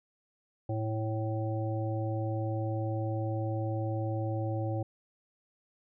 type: harmonic tone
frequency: 110 Hz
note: A2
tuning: in tune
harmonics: 1 / 3 / 5 / 7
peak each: -31 / -37 / -38 / -41 dBFS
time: 0.69-4.83 s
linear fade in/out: 5 ms
effects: none